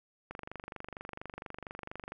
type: click train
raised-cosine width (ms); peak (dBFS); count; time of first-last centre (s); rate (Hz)
0.5; -26; 45; 0.31-2.121; 24.3
effects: none